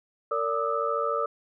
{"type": "tone cluster", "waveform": "sine", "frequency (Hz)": [458.9, 577, 1203, 1297], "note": ["A#4", "D5", "D6", "E6"], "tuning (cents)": [-27, -31, 41, -28], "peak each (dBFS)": -30, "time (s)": [0.31, 1.26], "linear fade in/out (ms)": 5, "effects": []}